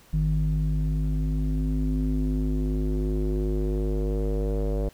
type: tone with low-pass filter sweep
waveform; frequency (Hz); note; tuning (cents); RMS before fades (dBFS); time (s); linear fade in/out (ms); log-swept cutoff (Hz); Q
square; 51.4; G#1; -17; -25; 0.13-4.89; 5; 160 to 530; 3.7
effects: pink hiss -55 dBFS RMS until 4.93 s